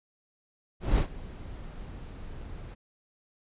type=noise with ADSR envelope; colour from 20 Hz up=brown; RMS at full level=-22 dBFS; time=0.8-2.75 s; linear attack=180 ms; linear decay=88 ms; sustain=-19 dB; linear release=17 ms; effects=resampled to 8000 Hz